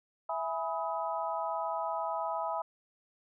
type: chord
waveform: sine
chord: E major seventh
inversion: none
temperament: equal with one note detuned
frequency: 659.3 / 830.6 / 987.8 / 1266.3 Hz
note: E5 / G#5 / B5 / D#6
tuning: 0 / 0 / 0 / +30 cents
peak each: -36 / -37 / -36 / -39 dBFS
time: 0.29-2.62 s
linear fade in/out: 5 ms
effects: none